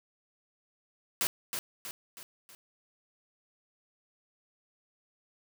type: noise with echo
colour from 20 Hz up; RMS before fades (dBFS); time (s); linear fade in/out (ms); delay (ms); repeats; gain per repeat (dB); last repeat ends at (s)
white; -29; 1.21-1.27; 0; 320; 4; -6; 2.55
effects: none